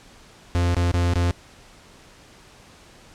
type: tone with dropouts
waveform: 45% pulse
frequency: 87.3 Hz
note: F2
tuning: in tune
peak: -18 dBFS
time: 0.55-1.31 s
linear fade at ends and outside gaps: 0 ms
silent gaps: 0.745-0.767 / 0.915-0.94 / 1.136-1.157 s
effects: pink hiss -49 dBFS RMS until 3.14 s + low-pass 8000 Hz 12 dB/octave